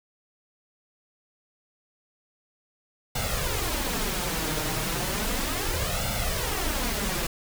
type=noise with flanger; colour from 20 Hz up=pink; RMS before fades=-28 dBFS; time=3.15-7.27 s; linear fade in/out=5 ms; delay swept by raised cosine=1.4 to 6.5 ms; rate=0.34 Hz; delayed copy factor=+0.7; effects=none